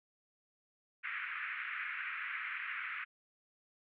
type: band-pass noise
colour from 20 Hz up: white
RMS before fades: -41 dBFS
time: 1.03-3.05 s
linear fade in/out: 20 ms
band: 1300 to 2400 Hz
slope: 48 dB/octave
effects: none